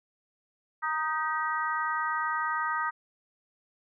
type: harmonic tone with a mistuned harmonic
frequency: 311.1 Hz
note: D#4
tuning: in tune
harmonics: 3 / 4 / 5 / 6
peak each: -33 / -30 / -34 / -36 dBFS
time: 0.82-2.91 s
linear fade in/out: 20 ms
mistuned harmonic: 6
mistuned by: +44 cents
effects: none